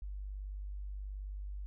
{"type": "tone", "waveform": "sine", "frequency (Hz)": 49.35, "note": "G1", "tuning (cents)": 12, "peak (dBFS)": -39, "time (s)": [0.02, 1.66], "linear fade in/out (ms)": 0, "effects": []}